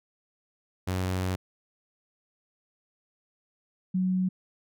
sawtooth / sine tone pair in turn, 92.6 / 185.2 Hz, F#2 / F#3, +2 / +2 cents, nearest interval octave, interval 1200 cents, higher second, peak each -23 dBFS, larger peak neither, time 0.87-1.36 / 3.94-4.29 s, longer first, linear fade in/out 10 ms, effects none

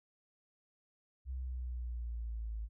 sine exponential sweep, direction down, 65.41 to 53.5 Hz, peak -37 dBFS, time 1.25-2.69 s, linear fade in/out 50 ms, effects none

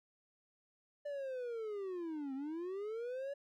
triangle linear two-way sweep, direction down then up, 588 to 261.2 to 570 Hz, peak -37 dBFS, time 1.05-3.34 s, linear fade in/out 10 ms, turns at 2.34 s, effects none

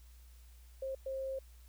sine tone bursts at uneven times, 533 Hz, C5, 32 cents sharp, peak -36 dBFS, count 2, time 0.82-0.95 / 1.06-1.39 s, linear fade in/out 5 ms, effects added 60 Hz sine -54 dBFS peak until 1.68 s + white hiss -67 dBFS RMS until 1.68 s

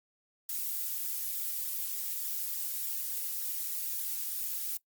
violet noise with flanger, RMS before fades -35 dBFS, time 0.49-4.77 s, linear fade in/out 2 ms, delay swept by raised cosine 0.55 to 4.45 ms, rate 3.4 Hz, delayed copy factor +0.6, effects noise-tail reverb RT60 0.1 s tail -21 dB re dry + Opus 48 kbps

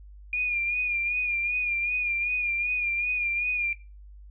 sine tone with vibrato, 2427 Hz, D#7, 44 cents flat, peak -24 dBFS, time 0.33-3.73 s, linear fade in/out 2 ms, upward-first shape sine, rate 2.6 Hz, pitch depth 45 cents each way, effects noise-tail reverb RT60 0.3 s tail -20 dB re dry + added 50 Hz sine -44 dBFS peak until 4.3 s

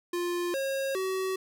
square tone with pitch steps, 350.3 / 542 / 378.3 Hz, F4 / C#5 / F#4, +5 / -39 / +38 cents, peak -29 dBFS, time 0.13-1.36 s, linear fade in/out 5 ms, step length 410 ms, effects none

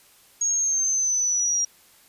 sine linear sweep, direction down, 6610 to 5680 Hz, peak -20 dBFS, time 0.41-1.65 s, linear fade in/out 5 ms, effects white hiss -55 dBFS RMS until 2.08 s + resampled to 32000 Hz

